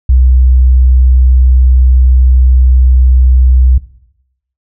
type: tone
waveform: sine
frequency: 63.4 Hz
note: B1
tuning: 46 cents sharp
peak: -3 dBFS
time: 0.09-3.78 s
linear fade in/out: 5 ms
effects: noise-tail reverb RT60 0.8 s tail -17 dB re dry